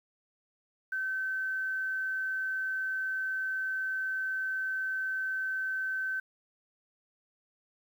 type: tone with quantisation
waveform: sine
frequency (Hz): 1536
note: G6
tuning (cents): -36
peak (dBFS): -30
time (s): 0.92-6.2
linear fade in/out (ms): 5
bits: 10
effects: none